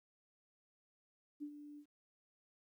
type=tone with ADSR envelope; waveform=sine; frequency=293.7 Hz; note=D4; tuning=in tune; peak=-40 dBFS; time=1.4-1.86 s; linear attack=27 ms; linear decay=73 ms; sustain=-10 dB; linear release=78 ms; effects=13-bit

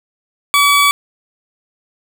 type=tone; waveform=20% pulse; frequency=1142 Hz; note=D6; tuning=49 cents flat; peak=-4 dBFS; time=0.54-0.91 s; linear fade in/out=0 ms; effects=none

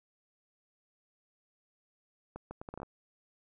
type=accelerating click train; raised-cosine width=1 ms; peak=-28 dBFS; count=9; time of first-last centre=2.36-2.831 s; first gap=150 ms; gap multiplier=0.7; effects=none

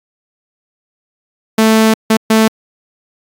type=tone bursts at uneven times; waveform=sawtooth; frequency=220.6 Hz; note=A3; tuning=5 cents sharp; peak=-3 dBFS; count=3; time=1.58-1.94 / 2.1-2.17 / 2.3-2.48 s; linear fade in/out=5 ms; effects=AAC 64 kbps

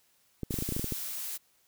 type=clicks; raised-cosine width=3 ms; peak=-20 dBFS; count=11; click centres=0.433 / 0.508 / 0.541 / 0.588 / 0.624 / 0.69 / 0.723 / 0.765 / 0.795 / 0.843 / 0.923 s
type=noise; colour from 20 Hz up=blue; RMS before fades=-37 dBFS; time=0.5-1.38 s; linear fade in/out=20 ms
effects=white hiss -68 dBFS RMS until 1.67 s

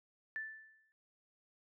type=tone with exponential decay; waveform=sine; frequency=1760 Hz; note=A6; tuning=in tune; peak=-36 dBFS; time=0.36-0.92 s; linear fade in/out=0 ms; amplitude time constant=120 ms; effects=none

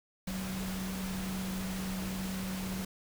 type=tone in noise; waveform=sine; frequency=188.7 Hz; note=F#3; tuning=34 cents sharp; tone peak=-35 dBFS; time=0.27-2.85 s; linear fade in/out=5 ms; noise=pink; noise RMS=-41 dBFS; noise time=0.27-2.85 s; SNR=+3 dB; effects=none

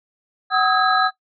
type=tone cluster; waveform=sine; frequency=751 / 1260 / 1304 / 1644 / 4002 Hz; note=F#5 / D#6 / E6 / G#6 / B7; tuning=+26 / +21 / -19 / -18 / +22 cents; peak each=-19 / -19 / -25 / -21 / -26 dBFS; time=0.5-1.11 s; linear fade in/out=50 ms; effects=noise-tail reverb RT60 0.1 s tail -17 dB re dry

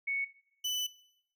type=tone pair in turn; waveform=sine / 30% pulse; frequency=2217 / 2994 Hz; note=C#7 / F#7; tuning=0 / +20 cents; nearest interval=perfect fourth; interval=520 cents; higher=second; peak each=-30 / -28 dBFS; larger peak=second; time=0.07-0.25 / 0.64-0.87 s; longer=second; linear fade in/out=10 ms; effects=noise-tail reverb RT60 0.7 s tail -18 dB re dry

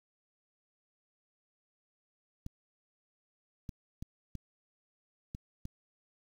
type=clicks; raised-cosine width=5 ms; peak=-28 dBFS; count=6; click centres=2.464 / 3.692 / 4.025 / 4.353 / 5.349 / 5.654 s; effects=9-bit

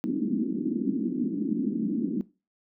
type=band-pass noise; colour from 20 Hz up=pink; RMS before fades=-28 dBFS; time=0.04-2.21 s; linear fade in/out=0 ms; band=200 to 320 Hz; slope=48 dB/octave; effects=noise-tail reverb RT60 0.3 s tail -19 dB re dry

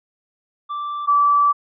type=tone pair in turn; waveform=triangle / sine; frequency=1171 / 1157.5 Hz; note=D6 / D6; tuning=-5 / -25 cents; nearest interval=unison; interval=20 cents; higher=first; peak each=-22 / -12 dBFS; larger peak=second; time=0.69-1.07 / 1.07-1.53 s; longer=second; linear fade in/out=20 ms; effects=resampled to 11025 Hz

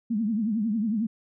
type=tone with vibrato; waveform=sine; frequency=217.7 Hz; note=A3; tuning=18 cents flat; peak=-23 dBFS; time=0.1-1.07 s; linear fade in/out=10 ms; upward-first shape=triangle; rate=11 Hz; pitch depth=170 cents each way; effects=none

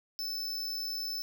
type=tone; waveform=square; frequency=5270 Hz; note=E8; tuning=1 cent flat; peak=-34 dBFS; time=0.19-1.22 s; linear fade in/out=0 ms; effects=none

